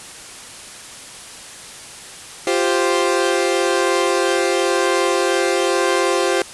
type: chord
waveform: sawtooth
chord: F suspended second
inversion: none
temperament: equal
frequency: 349.2 / 392 / 523.3 Hz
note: F4 / G4 / C5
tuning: 0 / 0 / 0 cents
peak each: -16 dBFS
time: 2.47-6.42 s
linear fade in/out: 2 ms
effects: white hiss -36 dBFS RMS until 6.53 s + resampled to 24000 Hz